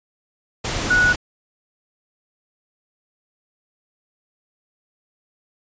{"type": "tone in noise", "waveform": "sine", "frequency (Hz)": 1468, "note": "F#6", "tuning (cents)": -14, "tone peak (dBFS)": -13, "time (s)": [0.9, 1.13], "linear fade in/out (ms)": 10, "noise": "pink", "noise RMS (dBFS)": -24, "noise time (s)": [0.64, 1.16], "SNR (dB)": 8, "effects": ["resampled to 16000 Hz"]}